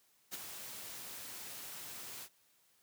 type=noise with ADSR envelope; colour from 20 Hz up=white; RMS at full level=-40 dBFS; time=0.31-2.29 s; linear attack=31 ms; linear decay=21 ms; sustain=-7 dB; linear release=64 ms; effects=white hiss -71 dBFS RMS until 2.82 s + high-pass 80 Hz 12 dB/octave